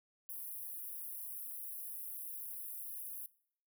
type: high-pass noise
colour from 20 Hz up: white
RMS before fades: -45 dBFS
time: 0.29-3.26 s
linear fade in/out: 0 ms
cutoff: 10000 Hz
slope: 96 dB/octave
effects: noise-tail reverb RT60 0.6 s tail -21 dB re dry